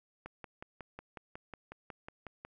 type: click train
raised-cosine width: 0.5 ms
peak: -29 dBFS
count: 13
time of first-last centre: 0.26-2.45 s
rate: 5.48 Hz
effects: none